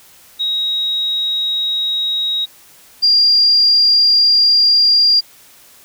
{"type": "tone pair in turn", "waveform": "sine", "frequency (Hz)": [3800, 4788], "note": ["A#7", "D8"], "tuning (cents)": [33, 33], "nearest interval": "major third", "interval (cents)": 400, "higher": "second", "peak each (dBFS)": [-15, -8], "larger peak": "second", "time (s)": [[0.39, 2.46], [3.02, 5.21]], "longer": "second", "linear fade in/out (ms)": 20, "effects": ["white hiss -45 dBFS RMS until 5.84 s"]}